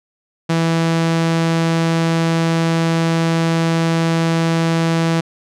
sawtooth tone, 164.81 Hz, E3, in tune, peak -10 dBFS, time 0.49-5.21 s, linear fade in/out 10 ms, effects low-pass 7000 Hz 12 dB/octave

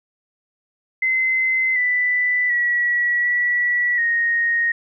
sine tone with pitch steps, 2056 / 1985 / 1931 / 1945 / 1866 Hz, C7 / B6 / B6 / B6 / A#6, -31 / +8 / -39 / -27 / +1 cents, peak -16 dBFS, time 1.02-4.72 s, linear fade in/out 5 ms, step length 740 ms, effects none

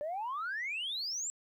sine exponential sweep, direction up, 571 to 7740 Hz, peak -33 dBFS, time 0.01-1.3 s, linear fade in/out 0 ms, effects tanh soft clip ceiling -31 dBFS + 12-bit

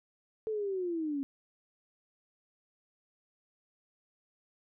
sine linear sweep, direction down, 444.2 to 270 Hz, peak -31 dBFS, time 0.47-1.23 s, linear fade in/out 0 ms, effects none

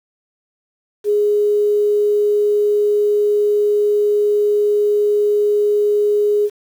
sine tone with quantisation, 415.3 Hz, G#4, in tune, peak -12 dBFS, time 1.04-6.5 s, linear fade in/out 50 ms, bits 7, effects none

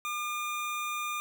25% pulse tone, 1207 Hz, D6, 47 cents sharp, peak -28 dBFS, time 0.05-1.2 s, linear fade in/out 0 ms, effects none

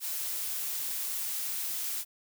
blue noise, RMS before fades -34 dBFS, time 0-2.05 s, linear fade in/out 50 ms, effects none

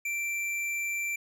sine tone with hard clipping, 2349 Hz, D7, in tune, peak -31 dBFS, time 0.05-1.16 s, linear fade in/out 5 ms, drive 11 dB, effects none

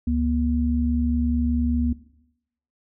sine tone pair together, 71.72 / 240.2 Hz, D2 / B3, -40 / -48 cents, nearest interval octave + major sixth, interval 2092 cents, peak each -23 / -22 dBFS, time 0.07-1.93 s, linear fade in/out 5 ms, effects noise-tail reverb RT60 0.8 s tail -17 dB re dry

